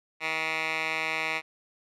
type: tone with band-pass filter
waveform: 10% pulse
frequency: 159.1 Hz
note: D#3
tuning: 39 cents sharp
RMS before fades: -30 dBFS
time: 0.2-1.42 s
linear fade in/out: 50 ms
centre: 2200 Hz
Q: 2.3
effects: none